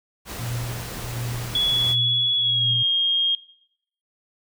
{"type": "noise", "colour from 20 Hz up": "pink", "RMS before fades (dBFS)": -34, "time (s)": [0.25, 1.96], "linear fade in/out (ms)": 50}
{"type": "tone with tremolo", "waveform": "sine", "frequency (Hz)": 119.5, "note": "A#2", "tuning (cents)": 43, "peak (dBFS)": -25, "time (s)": [0.39, 2.83], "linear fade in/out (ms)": 5, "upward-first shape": "triangle", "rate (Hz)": 1.4, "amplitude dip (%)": 100}
{"type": "tone with pitch glide", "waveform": "sine", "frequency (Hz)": [3379, 3238], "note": ["G#7", "G#7"], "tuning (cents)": [29, -45], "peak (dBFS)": -18, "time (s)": [1.55, 3.35], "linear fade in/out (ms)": 2, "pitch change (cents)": -74, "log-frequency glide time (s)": [2.38, 2.76]}
{"effects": ["noise-tail reverb RT60 0.7 s tail -18 dB re dry"]}